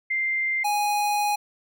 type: tone pair in turn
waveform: sine / square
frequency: 2093 / 828.6 Hz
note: C7 / G#5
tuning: 0 / -4 cents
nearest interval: octave + major third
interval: 1604 cents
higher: first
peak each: -22 dBFS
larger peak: neither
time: 0.1-0.64 / 0.64-1.36 s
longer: second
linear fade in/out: 10 ms
effects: none